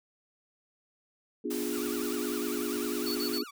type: chord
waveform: sine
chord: B diminished seventh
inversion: none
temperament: equal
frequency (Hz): 246.9 / 293.7 / 349.2 / 415.3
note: B3 / D4 / F4 / Ab4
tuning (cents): 0 / 0 / 0 / 0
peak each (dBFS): -36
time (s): 1.44-3.44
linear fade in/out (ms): 10
type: noise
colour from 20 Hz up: white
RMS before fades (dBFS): -40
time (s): 1.5-3.39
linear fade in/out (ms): 10
type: tone with vibrato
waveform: sawtooth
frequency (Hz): 1289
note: E6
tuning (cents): -39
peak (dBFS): -40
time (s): 1.72-3.51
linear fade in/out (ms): 10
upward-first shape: sine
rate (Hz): 10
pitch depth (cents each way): 220
type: tone bursts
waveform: square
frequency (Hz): 4435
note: C#8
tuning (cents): 0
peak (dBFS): -34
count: 3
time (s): 3.06-3.422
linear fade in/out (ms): 10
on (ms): 94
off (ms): 40
effects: none